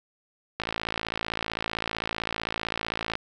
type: click train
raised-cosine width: 0.3 ms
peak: -12 dBFS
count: 143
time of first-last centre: 0.6-3.154 s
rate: 55.6 Hz
effects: none